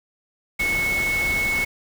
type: tone in noise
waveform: sine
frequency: 2200 Hz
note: C#7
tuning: 14 cents flat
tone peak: -20 dBFS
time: 0.59-1.65 s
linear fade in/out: 10 ms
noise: pink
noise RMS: -30 dBFS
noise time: 0.59-1.65 s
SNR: +7 dB
effects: none